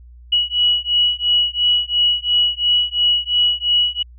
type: beating tone pair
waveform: sine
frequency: 2924 / 2926.9 Hz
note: F#7 / F#7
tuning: -21 / -19 cents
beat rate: 2.9 Hz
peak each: -17 dBFS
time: 0.32-4.03 s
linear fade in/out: 10 ms
effects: added 60 Hz sine -39 dBFS peak until 4.18 s